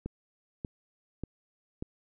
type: click train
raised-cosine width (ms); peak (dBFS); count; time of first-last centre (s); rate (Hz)
3; -22; 4; 0.06-1.825; 1.7
effects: none